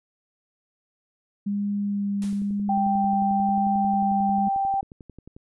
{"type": "tone with vibrato", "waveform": "sine", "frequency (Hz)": 202, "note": "G#3", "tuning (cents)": -48, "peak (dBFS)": -23, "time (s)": [1.46, 4.49], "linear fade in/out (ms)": 10, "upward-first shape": "sine", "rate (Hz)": 1, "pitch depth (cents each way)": 11}
{"type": "noise with exponential decay", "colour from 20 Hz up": "white", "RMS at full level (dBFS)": -40, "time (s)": [2.22, 2.63], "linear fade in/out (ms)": 1, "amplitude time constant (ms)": 89}
{"type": "click train", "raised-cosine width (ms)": 3, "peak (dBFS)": -30, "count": 36, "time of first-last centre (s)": [2.24, 5.365], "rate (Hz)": 11.2}
{"type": "tone", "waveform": "sine", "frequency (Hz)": 784, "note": "G5", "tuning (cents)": 0, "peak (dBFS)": -21, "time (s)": [2.69, 4.81], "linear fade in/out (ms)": 5}
{"effects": ["resampled to 24000 Hz"]}